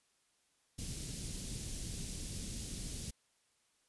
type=band-stop noise; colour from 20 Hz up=pink; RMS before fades=-42 dBFS; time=0.78-3.11 s; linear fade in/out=10 ms; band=240 to 4700 Hz; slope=12 dB/octave; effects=white hiss -75 dBFS RMS until 3.88 s + resampled to 24000 Hz

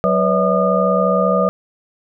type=tone cluster; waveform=sine; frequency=188 / 495.1 / 566 / 641 / 1217 Hz; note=F#3 / B4 / C#5 / E5 / D#6; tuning=+28 / +4 / +36 / -49 / -39 cents; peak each=-19 dBFS; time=0.04-1.49 s; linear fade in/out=0 ms; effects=none

